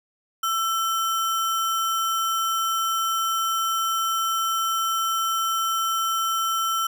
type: tone with sample-and-hold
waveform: sine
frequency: 1335 Hz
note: E6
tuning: 22 cents sharp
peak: -21 dBFS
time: 0.43-6.87 s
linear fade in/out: 5 ms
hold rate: 4410 Hz
effects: none